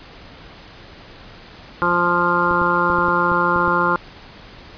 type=harmonic tone; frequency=174.61 Hz; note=F3; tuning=in tune; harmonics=1 / 2 / 3 / 5 / 6 / 7 / 8; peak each=-26 / -24 / -25 / -24 / -20 / -23 / -20 dBFS; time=1.82-3.96 s; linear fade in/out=0 ms
type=clicks; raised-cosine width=3 ms; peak=-15 dBFS; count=8; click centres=2.511 / 2.616 / 2.901 / 2.986 / 3.084 / 3.317 / 3.561 / 3.679 s
effects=pink hiss -41 dBFS RMS until 4.77 s + resampled to 11025 Hz